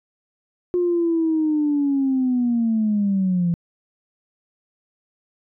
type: linear sweep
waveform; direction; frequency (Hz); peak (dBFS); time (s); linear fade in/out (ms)
sine; down; 358.4 to 168.4; -16; 0.74-3.54; 0
effects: tanh soft clip ceiling -12 dBFS